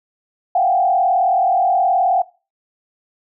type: tone with frequency modulation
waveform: sine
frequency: 740 Hz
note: F#5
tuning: in tune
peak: -12 dBFS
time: 0.55-2.22 s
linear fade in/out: 5 ms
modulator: 38.9 Hz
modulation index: 1.3
effects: noise-tail reverb RT60 0.3 s tail -19 dB re dry